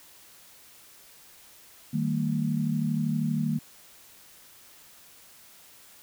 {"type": "chord", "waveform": "sine", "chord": "Eb major", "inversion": "none", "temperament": "equal with one note detuned", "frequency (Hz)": [155.56, 196, 228.5], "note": ["Eb3", "G3", "Bb3"], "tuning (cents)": [0, 0, -34], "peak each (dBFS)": [-28, -31, -28], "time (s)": [1.93, 3.59], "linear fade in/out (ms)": 10, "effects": ["white hiss -53 dBFS RMS until 6.02 s"]}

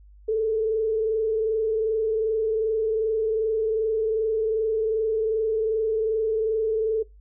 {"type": "tone with frequency modulation", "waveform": "sine", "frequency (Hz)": 440, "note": "A4", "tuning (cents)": 0, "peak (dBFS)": -20, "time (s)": [0.28, 7.03], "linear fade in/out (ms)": 10, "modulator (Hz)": 22.6, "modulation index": 0.46, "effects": ["noise-tail reverb RT60 0.2 s tail -20 dB re dry", "added 50 Hz sine -47 dBFS peak until 7.2 s"]}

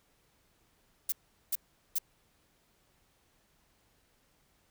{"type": "noise bursts", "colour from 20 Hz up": "violet", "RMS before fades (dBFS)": -30, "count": 3, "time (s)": [1.09, 1.986], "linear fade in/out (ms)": 5, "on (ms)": 32, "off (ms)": 400, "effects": ["pink hiss -70 dBFS RMS until 4.7 s"]}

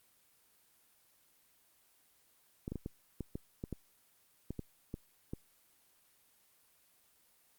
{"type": "clicks", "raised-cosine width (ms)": 3, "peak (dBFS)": -26, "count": 12, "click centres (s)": [2.679, 2.72, 2.757, 2.861, 3.207, 3.355, 3.639, 3.727, 4.506, 4.593, 4.941, 5.335], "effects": ["white hiss -69 dBFS RMS until 7.58 s", "Opus 24 kbps"]}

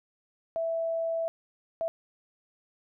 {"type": "tone bursts at uneven times", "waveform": "sine", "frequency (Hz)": 659.3, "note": "E5", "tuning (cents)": 0, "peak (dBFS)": -27, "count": 2, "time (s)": [[0.56, 1.28], [1.81, 1.88]], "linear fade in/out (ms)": 0, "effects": []}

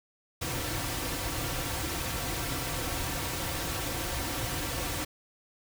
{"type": "noise with comb filter", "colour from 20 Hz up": "pink", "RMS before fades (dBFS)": -33, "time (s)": [0.41, 5.05], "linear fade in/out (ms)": 10, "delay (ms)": 4.8, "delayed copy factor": -0.65, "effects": []}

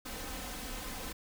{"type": "noise with comb filter", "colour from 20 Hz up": "pink", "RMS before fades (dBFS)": -41, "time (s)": [0.05, 1.13], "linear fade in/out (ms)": 10, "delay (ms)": 3.9, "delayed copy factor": 0.7, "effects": []}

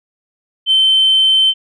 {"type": "tone", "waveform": "sine", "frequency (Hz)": 3089, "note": "G7", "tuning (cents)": -26, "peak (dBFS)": -7, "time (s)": [0.66, 1.54], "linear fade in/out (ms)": 50, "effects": ["tanh soft clip ceiling -4 dBFS"]}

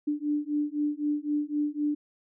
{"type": "beating tone pair", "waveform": "sine", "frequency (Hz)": [293.7, 297.6], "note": ["D4", "D4"], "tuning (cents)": [0, 23], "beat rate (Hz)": 3.9, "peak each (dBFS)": -29, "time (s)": [0.07, 1.95], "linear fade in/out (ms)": 10, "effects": []}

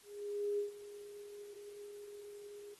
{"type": "tone with ADSR envelope", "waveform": "sine", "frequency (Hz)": 410, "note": "G#4", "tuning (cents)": -22, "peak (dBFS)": -32, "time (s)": [0.03, 2.75], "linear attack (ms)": 550, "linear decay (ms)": 130, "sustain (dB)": -16, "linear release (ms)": 17, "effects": ["white hiss -63 dBFS RMS until 2.79 s", "AAC 32 kbps"]}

